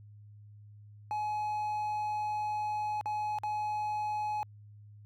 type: tone with dropouts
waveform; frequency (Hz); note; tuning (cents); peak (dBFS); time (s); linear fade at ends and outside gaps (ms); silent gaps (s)
triangle; 845; G#5; +30; -29; 1.11-4.43; 0; 3.011-3.058 / 3.386-3.435
effects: added 104 Hz sine -50 dBFS peak until 5.05 s